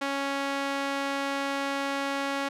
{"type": "tone with band-pass filter", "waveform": "sawtooth", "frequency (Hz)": 277.2, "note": "C#4", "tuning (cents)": 0, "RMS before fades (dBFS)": -30, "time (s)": [0.01, 2.49], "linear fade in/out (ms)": 10, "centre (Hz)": 1600, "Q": 0.5, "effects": []}